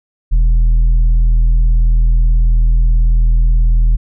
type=tone with tanh clipping; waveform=triangle; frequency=40.79 Hz; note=E1; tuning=17 cents flat; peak=-8 dBFS; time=0.31-3.97 s; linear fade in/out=20 ms; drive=9 dB; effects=none